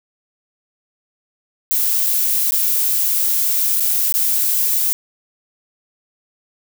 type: noise with dropouts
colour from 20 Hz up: violet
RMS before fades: -17 dBFS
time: 1.71-4.93 s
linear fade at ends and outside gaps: 0 ms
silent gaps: 2.065-2.069 / 2.508-2.521 / 3.798-3.805 / 4.124-4.14 s
effects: none